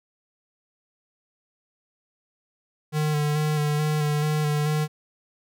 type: tone with vibrato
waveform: square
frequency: 150.6 Hz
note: D3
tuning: 44 cents sharp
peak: -22 dBFS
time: 2.92-4.88 s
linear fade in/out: 50 ms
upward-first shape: square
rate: 2.3 Hz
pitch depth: 21 cents each way
effects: none

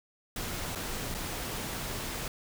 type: noise with dropouts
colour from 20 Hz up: pink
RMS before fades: -36 dBFS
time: 0.36-2.28 s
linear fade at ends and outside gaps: 2 ms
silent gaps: 0.751-0.756 / 1.143-1.147 s
effects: none

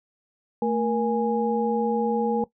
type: tone cluster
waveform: sine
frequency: 223.2 / 472.2 / 829 Hz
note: A3 / A#4 / G#5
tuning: +25 / +22 / -3 cents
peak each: -25 / -24 / -27 dBFS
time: 0.62-2.44 s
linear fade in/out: 2 ms
effects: noise-tail reverb RT60 0.1 s tail -18 dB re dry

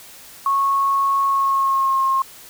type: tone with pitch glide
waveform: sine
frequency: 1100 to 1071.8 Hz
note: C#6 to C6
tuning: -14 to +41 cents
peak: -15 dBFS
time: 0.46-2.22 s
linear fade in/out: 2 ms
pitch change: -45 cents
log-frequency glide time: 1.25-2.01 s
effects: white hiss -42 dBFS RMS until 2.49 s

